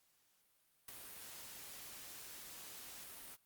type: noise with ADSR envelope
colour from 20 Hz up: white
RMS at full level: -45 dBFS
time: 0.88-3.37 s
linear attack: 6 ms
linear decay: 9 ms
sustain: -7 dB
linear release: 35 ms
effects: white hiss -75 dBFS RMS until 3.45 s + Opus 48 kbps